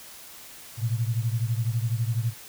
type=beating tone pair; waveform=sine; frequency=111.9 / 123.9 Hz; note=A2 / B2; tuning=+30 / +6 cents; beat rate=12 Hz; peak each=-25 / -28 dBFS; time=0.77-2.34 s; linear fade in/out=50 ms; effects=white hiss -45 dBFS RMS until 2.48 s